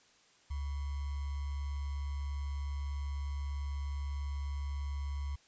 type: tone with sample-and-hold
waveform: sine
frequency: 70.8 Hz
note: C#2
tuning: 37 cents sharp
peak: -34 dBFS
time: 0.5-5.36 s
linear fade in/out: 10 ms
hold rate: 1050 Hz
effects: white hiss -65 dBFS RMS until 5.47 s + resampled to 16000 Hz